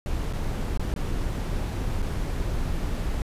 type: noise with dropouts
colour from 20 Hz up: brown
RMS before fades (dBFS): -27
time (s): 0.06-3.22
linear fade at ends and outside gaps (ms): 1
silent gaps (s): 0.328-0.334 / 0.775-0.795 / 0.94-0.962 / 2.02-2.025
effects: resampled to 32000 Hz